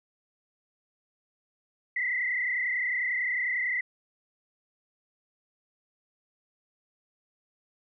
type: tone with frequency modulation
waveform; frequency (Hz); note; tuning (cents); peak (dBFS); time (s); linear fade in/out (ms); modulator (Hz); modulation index
sine; 2000; B6; +21; -26; 1.96-3.81; 5; 31.1; 2.5
effects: none